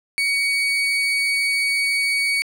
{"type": "tone", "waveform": "35% pulse", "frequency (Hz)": 2247, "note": "C#7", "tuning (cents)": 23, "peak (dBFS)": -16, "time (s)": [0.18, 2.42], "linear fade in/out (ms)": 0, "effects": ["low-pass 12000 Hz 12 dB/octave"]}